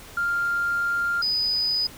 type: tone pair in turn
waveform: triangle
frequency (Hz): 1396.9 / 4978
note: F6 / D#8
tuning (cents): 0 / 0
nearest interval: octave + minor seventh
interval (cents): 2200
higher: second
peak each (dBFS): -18 / -18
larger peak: neither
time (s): 0.17-1.22 / 1.22-1.87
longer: first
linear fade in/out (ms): 5
effects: tanh soft clip ceiling -19 dBFS + pink hiss -44 dBFS RMS until 1.97 s